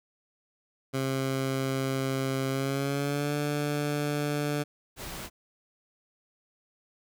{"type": "tone with pitch glide", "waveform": "15% pulse", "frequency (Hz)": [133.8, 146.76], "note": ["C3", "D3"], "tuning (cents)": [39, -1], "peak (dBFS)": -21, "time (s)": [0.93, 4.64], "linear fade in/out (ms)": 20, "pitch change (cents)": 160, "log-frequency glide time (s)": [2.49, 3.34]}
{"type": "noise", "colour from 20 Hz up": "pink", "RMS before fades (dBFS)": -39, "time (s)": [4.96, 5.3], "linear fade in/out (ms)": 50}
{"effects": []}